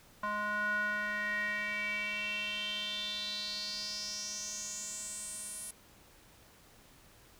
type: tone with band-pass filter sweep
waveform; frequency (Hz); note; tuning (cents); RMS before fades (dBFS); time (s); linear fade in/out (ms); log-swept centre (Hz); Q
square; 208.7; G#3; +9; -37; 0.23-5.71; 5; 1200 to 10000; 6.3
effects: pink hiss -60 dBFS RMS until 7.39 s